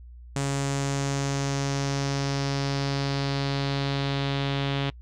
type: tone with low-pass filter sweep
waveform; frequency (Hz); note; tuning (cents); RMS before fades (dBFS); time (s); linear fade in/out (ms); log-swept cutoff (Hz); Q
sawtooth; 138.9; C#3; +4; -27; 0.36-4.9; 2; 7800 to 3400; 3.1
effects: noise-tail reverb RT60 0.1 s tail -25 dB re dry + added 60 Hz sine -42 dBFS peak until 5.01 s